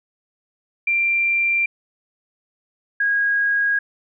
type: tone pair in turn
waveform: sine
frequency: 2368 / 1641.2 Hz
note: D7 / G#6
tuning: +14 / -21 cents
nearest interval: tritone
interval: 635 cents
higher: first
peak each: -16 dBFS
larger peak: neither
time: 0.87-1.66 / 3-3.79 s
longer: neither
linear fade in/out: 5 ms
effects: none